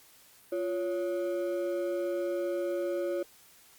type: ring-modulated tone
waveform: triangle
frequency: 453.8 Hz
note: A#4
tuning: 47 cents flat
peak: -24 dBFS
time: 0.52-3.23 s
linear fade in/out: 5 ms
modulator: 105 Hz
effects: white hiss -58 dBFS RMS until 3.78 s + Opus 48 kbps